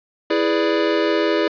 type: chord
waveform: square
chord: E dominant seventh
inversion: none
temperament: equal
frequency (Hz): 329.6 / 415.3 / 493.9 / 587.3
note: E4 / G#4 / B4 / D5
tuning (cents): 0 / 0 / 0 / 0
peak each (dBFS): -21 / -22 / -26 / -23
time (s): 0.3-1.48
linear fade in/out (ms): 5
effects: resampled to 11025 Hz + 7-bit